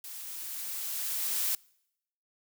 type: noise with level ramp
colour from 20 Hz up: blue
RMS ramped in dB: -43 to -29 dBFS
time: 0.04-1.55 s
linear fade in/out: 2 ms
effects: noise-tail reverb RT60 0.8 s tail -26 dB re dry